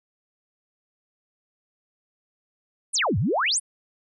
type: exponential two-way sweep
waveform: sine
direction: down then up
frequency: 10780 to 86.7 to 10780 Hz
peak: -20 dBFS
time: 2.93-3.6 s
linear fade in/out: 20 ms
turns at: 3.18 s
effects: none